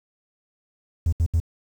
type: tone bursts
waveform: triangle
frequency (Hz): 82.6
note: E2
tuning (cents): +4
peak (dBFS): -14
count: 3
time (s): 1.06-1.401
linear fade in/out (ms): 5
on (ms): 65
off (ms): 73
effects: tanh soft clip ceiling -12 dBFS + 8-bit